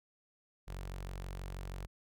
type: tone with notch filter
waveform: sawtooth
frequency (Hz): 46.25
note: F#1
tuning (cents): 0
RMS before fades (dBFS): -43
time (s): 0.67-1.87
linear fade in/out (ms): 20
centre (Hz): 260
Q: 1.6
effects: none